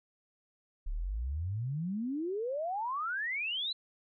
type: exponential sweep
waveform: sine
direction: up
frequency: 32.84 to 4100 Hz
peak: -32 dBFS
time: 0.86-3.73 s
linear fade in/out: 10 ms
effects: none